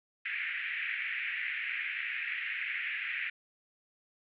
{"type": "band-pass noise", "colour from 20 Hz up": "white", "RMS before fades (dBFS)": -36, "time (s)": [0.25, 3.3], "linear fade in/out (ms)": 5, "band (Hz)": [1700, 2500], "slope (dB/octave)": 48, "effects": []}